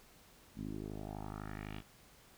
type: tone with low-pass filter sweep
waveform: 10% pulse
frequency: 51.91 Hz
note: G#1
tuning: in tune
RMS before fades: -44 dBFS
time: 0.55-1.83 s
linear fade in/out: 50 ms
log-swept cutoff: 220 to 3400 Hz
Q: 2.8
effects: pink hiss -62 dBFS RMS until 2.37 s